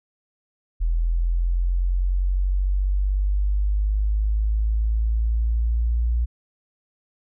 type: linear sweep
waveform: sine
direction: up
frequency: 41.2 to 58.8 Hz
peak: -18 dBFS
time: 0.8-6.26 s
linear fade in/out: 20 ms
effects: none